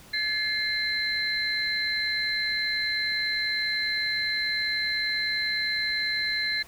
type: tone cluster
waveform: sine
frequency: 1716 / 2107 / 4085 Hz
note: A6 / C7 / C8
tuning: -44 / +12 / -42 cents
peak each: -30 / -30 / -28 dBFS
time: 0.13-6.63 s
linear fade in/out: 10 ms
effects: pink hiss -50 dBFS RMS until 6.67 s